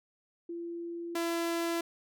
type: tone pair in turn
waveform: sine / sawtooth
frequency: 340.6 / 336.7 Hz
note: F4 / E4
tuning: -43 / +37 cents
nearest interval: unison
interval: 20 cents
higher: first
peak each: -36 / -26 dBFS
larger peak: second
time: 0.49-1.15 / 1.15-1.81 s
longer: neither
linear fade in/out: 5 ms
effects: none